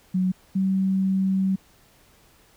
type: tone pair in turn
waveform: sine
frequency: 185 / 191.08 Hz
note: F#3 / G3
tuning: 0 / -44 cents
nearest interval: minor second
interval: 56 cents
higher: second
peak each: -19 dBFS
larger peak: neither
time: 0.14-0.32 / 0.55-1.56 s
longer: second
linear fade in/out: 10 ms
effects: pink hiss -57 dBFS RMS until 2.56 s